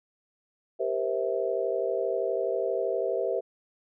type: chord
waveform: sine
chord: C dominant seventh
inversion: second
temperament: just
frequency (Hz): 392.4 / 470.9 / 523.3 / 654.1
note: G4 / Bb4 / C5 / E5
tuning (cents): +2 / +18 / 0 / -14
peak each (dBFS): -31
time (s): 0.79-3.41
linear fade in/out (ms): 20
effects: none